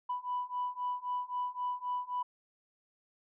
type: beating tone pair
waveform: sine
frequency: 987.8 / 991.6 Hz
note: B5 / B5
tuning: 0 / +7 cents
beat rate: 3.8 Hz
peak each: -36 / -35 dBFS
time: 0.09-2.23 s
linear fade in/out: 10 ms
effects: tanh soft clip ceiling -27 dBFS